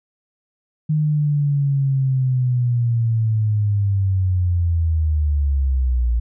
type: linear sweep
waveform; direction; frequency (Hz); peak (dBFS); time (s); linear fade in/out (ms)
sine; down; 154.4 to 57.3; -15; 0.89-6.2; 10
effects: none